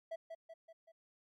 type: tone with echo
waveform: triangle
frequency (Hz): 656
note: E5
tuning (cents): -9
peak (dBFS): -37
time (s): 0.11-0.16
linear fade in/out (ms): 10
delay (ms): 190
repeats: 4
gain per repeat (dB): -5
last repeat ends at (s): 0.92
effects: MP3 64 kbps